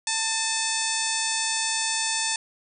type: harmonic tone with a mistuned harmonic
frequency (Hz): 892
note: A5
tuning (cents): +23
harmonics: 1 / 2 / 3 / 4 / 5 / 6 / 7 / 8 / 9 / 10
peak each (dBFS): -33 / -33 / -33 / -33 / -33 / -33 / -33 / -33 / -33 / -33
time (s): 0.07-2.36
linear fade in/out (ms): 2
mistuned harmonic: 3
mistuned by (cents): -64
effects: none